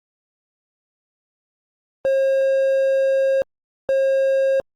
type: tone pair in turn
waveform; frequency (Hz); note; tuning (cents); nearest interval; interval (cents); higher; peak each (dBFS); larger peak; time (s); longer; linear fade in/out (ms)
triangle; 538 / 538; C5 / C5; +48 / +48; unison; 0; neither; -13; neither; 2.05-3.42 / 3.89-4.6; first; 0
effects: Opus 32 kbps